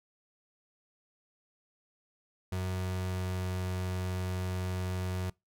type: tone with pitch glide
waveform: 35% pulse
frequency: 92.5 to 91.86 Hz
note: F#2 to F#2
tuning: 0 to -12 cents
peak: -30 dBFS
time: 2.52-5.3 s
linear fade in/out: 5 ms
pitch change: -12 cents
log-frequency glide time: 2.69-3.62 s
effects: noise-tail reverb RT60 0.2 s tail -24 dB re dry